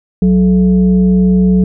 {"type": "tone with frequency modulation", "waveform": "sine", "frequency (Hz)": 185, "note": "F#3", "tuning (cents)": 0, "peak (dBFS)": -6, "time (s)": [0.22, 1.64], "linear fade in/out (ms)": 2, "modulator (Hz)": 247, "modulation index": 0.49, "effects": []}